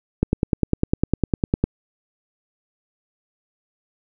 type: click train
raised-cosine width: 3 ms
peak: -4 dBFS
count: 15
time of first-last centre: 0.23-1.64 s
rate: 9.93 Hz
effects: none